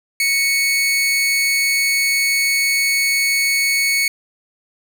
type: tone with amplitude modulation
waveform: sawtooth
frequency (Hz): 2217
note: C#7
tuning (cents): 0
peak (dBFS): -10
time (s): 0.2-4.08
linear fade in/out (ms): 2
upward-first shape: sine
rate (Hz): 291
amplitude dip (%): 30
effects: none